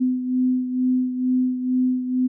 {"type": "beating tone pair", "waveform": "sine", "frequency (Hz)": [253.6, 255.8], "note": ["B3", "C4"], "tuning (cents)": [46, -39], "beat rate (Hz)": 2.2, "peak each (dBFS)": [-19, -26], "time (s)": [0, 2.28], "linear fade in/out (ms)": 20, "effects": []}